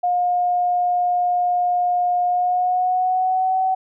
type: tone with pitch glide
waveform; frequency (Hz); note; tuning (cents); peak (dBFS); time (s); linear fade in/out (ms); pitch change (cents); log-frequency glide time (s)
sine; 714 to 754.7; F5 to F#5; +38 to +34; -16; 0.03-3.75; 10; +96; 2.25-3.59
effects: none